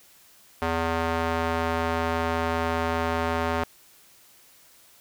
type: tone with band-pass filter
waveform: square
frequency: 82.6 Hz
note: E2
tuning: 4 cents sharp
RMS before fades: -26 dBFS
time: 0.62-3.64 s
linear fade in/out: 0 ms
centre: 1000 Hz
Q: 0.79
effects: white hiss -55 dBFS RMS until 5 s